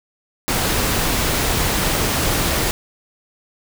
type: noise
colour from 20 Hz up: pink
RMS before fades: -19 dBFS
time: 0.48-2.71 s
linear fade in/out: 0 ms
effects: none